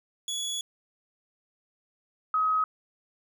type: tone pair in turn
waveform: 25% pulse / sine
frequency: 3386 / 1268.3 Hz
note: G#7 / D#6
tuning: +33 / +33 cents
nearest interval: octave + perfect fourth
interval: 1700 cents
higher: first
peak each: -26 / -22 dBFS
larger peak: second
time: 0.28-0.61 / 2.34-2.64 s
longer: first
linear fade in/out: 2 ms
effects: none